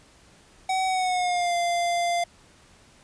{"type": "tone with pitch glide", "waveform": "square", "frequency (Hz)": [756, 693.3], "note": ["F#5", "F5"], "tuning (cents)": [37, -13], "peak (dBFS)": -23, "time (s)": [0.69, 2.24], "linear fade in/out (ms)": 5, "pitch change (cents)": -150, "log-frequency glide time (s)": [0.86, 1.55], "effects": ["pink hiss -55 dBFS RMS until 3.03 s", "resampled to 22050 Hz"]}